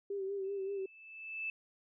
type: tone with vibrato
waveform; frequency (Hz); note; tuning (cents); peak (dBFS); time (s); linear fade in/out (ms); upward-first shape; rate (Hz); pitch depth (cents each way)
sine; 392; G4; 0; -35; 0.1-0.86; 5; sine; 5.2; 46
type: tone with exponential growth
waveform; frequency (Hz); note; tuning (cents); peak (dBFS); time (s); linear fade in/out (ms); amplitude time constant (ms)
sine; 2631; E7; -4; -34; 0.44-1.5; 2; 230
effects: none